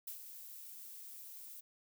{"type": "noise with ADSR envelope", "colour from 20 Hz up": "violet", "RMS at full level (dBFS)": -43, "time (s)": [0.07, 1.61], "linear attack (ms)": 6, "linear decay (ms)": 97, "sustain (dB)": -8, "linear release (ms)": 14, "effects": []}